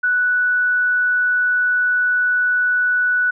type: tone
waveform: sine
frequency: 1480 Hz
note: F#6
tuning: in tune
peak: -14 dBFS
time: 0.03-3.31 s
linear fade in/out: 10 ms
effects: none